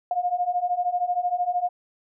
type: beating tone pair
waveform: sine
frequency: 706 / 719 Hz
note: F5 / F#5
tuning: +19 / -50 cents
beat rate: 13 Hz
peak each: -26 / -24 dBFS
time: 0.11-1.69 s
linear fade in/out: 2 ms
effects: none